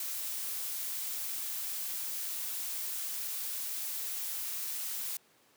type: noise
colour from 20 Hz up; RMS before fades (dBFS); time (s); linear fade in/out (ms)
blue; -37; 0-5.17; 2
effects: pink hiss -65 dBFS RMS until 5.56 s + high-pass 200 Hz 12 dB/octave